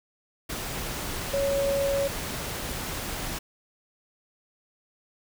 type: tone in noise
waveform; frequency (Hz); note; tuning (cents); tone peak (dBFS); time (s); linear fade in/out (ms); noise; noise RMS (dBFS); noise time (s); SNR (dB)
sine; 556; C#5; +5; -23; 1.33-2.08; 10; pink; -33; 0.49-3.39; +7
effects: none